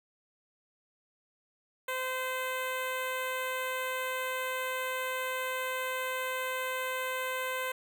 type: tone with notch filter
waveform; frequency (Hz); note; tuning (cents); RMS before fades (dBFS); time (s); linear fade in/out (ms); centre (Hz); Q
10% pulse; 515; C5; -28; -34; 1.88-7.72; 5; 5200; 0.86
effects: none